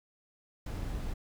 brown noise with ADSR envelope, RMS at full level -33 dBFS, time 0.66-1.14 s, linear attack 6 ms, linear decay 6 ms, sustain -3 dB, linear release 13 ms, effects none

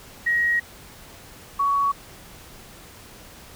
sine tone pair in turn, 1893 / 1121.9 Hz, A#6 / C#6, +26 / +20 cents, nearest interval major sixth, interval 906 cents, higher first, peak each -18 dBFS, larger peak neither, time 0.26-0.6 / 1.59-1.92 s, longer first, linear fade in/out 10 ms, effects pink hiss -45 dBFS RMS until 3.55 s

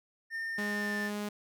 triangle tone with pitch glide, 1814 to 1777.7 Hz, A#6 to A6, -48 to +17 cents, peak -32 dBFS, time 0.3-1.11 s, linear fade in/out 50 ms, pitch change -35 cents, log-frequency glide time 0.67-0.97 s
sawtooth tone, 207.3 Hz, G#3, 3 cents flat, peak -30 dBFS, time 0.58-1.29 s, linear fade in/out 5 ms
effects none

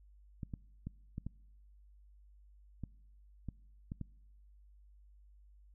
clicks, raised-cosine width 5 ms, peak -28 dBFS, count 9, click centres 0.432 / 0.538 / 0.87 / 1.181 / 1.266 / 2.837 / 3.487 / 3.919 / 4.013 s, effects noise-tail reverb RT60 1.0 s tail -25 dB re dry + added 50 Hz sine -58 dBFS peak until 5.74 s

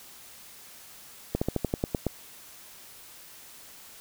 slowing click train, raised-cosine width 2 ms, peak -12 dBFS, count 9, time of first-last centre 1.35-2.067 s, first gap 65 ms, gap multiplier 1.09, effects white hiss -49 dBFS RMS until 4 s

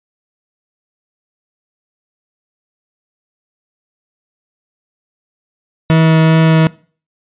40% pulse tone with vibrato, 160.6 Hz, E3, 45 cents flat, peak -6 dBFS, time 5.9-6.67 s, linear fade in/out 0 ms, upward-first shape triangle, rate 2.5 Hz, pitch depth 8 cents each way, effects noise-tail reverb RT60 0.4 s tail -21 dB re dry + resampled to 8000 Hz

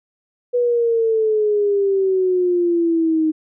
sine exponential sweep, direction down, 491.7 to 311.1 Hz, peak -14 dBFS, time 0.53-3.32 s, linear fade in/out 20 ms, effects none

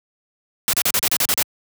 white noise bursts, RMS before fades -18 dBFS, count 9, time 0.68-1.427 s, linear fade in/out 0 ms, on 51 ms, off 36 ms, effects high-pass 80 Hz 12 dB/octave

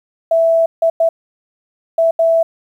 sine tone bursts at uneven times, 659.3 Hz, E5, in tune, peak -9 dBFS, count 5, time 0.31-0.66 / 0.82-0.9 / 1-1.09 / 1.98-2.11 / 2.19-2.43 s, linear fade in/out 5 ms, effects 8-bit

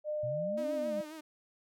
sine tone, 604 Hz, D5, 48 cents sharp, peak -32 dBFS, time 0.04-1.05 s, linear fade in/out 50 ms
sine exponential two-way sweep, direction up then down, 116.54 to 290 to 197.7 Hz, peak -38 dBFS, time 0.23-1.01 s, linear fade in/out 5 ms, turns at 0.7 s
sawtooth tone with vibrato, 311.1 Hz, D#4, in tune, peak -40 dBFS, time 0.57-1.21 s, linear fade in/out 10 ms, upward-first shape sine, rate 7.4 Hz, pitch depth 61 cents each way
effects none

